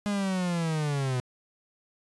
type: linear sweep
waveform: 45% pulse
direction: down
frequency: 207.7 to 123.47 Hz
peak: -26 dBFS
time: 0.06-1.2 s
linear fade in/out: 0 ms
effects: resampled to 24000 Hz